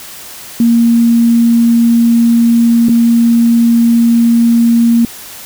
sine tone with dropouts, 233.1 Hz, A#3, in tune, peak -5 dBFS, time 0.6-5.05 s, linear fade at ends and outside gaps 2 ms, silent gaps 2.886-2.893 s, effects white hiss -30 dBFS RMS until 5.45 s

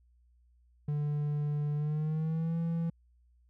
triangle tone with pitch glide, 147.5 to 166.52 Hz, D3 to E3, +8 to +18 cents, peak -27 dBFS, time 0.88-2.9 s, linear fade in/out 5 ms, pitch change +210 cents, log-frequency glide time 1.75-2.57 s, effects added 60 Hz sine -62 dBFS peak until 3.49 s

